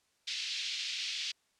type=band-pass noise; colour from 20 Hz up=white; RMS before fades=-37 dBFS; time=0.27-1.32 s; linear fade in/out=10 ms; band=2500 to 4900 Hz; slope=24 dB/octave; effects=white hiss -73 dBFS RMS until 1.59 s + low-pass 8000 Hz 12 dB/octave